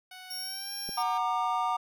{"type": "tone with pitch glide", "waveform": "10% pulse", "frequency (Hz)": [741, 803.4], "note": ["F#5", "G5"], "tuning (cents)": [2, 42], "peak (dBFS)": -36, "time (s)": [0.11, 1.18], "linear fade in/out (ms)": 5, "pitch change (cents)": 140, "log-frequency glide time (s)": [0.37, 0.73]}
{"type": "tone with tremolo", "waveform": "sawtooth", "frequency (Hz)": 5520, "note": "F8", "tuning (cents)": -21, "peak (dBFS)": -32, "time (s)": [0.3, 1.03], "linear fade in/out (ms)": 10, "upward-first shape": "triangle", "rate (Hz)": 2.3, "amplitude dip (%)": 25}
{"type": "clicks", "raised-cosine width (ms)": 2, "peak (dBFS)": -30, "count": 2, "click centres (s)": [0.889, 0.894]}
{"type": "chord", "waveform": "triangle", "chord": "Gb augmented", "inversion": "none", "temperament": "equal with one note detuned", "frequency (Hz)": [740, 932.3, 1198.6], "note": ["Gb5", "Bb5", "D6"], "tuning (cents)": [0, 0, 35], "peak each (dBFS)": -29, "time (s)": [0.97, 1.77], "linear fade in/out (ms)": 10}
{"effects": []}